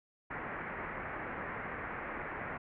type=low-pass noise; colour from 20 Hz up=white; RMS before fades=-41 dBFS; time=0.3-2.58 s; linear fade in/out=10 ms; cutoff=2100 Hz; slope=48 dB/octave; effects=none